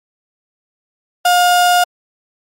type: tone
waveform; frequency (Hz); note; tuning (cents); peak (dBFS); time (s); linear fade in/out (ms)
35% pulse; 712; F5; +33; -7; 1.25-1.84; 5
effects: MP3 64 kbps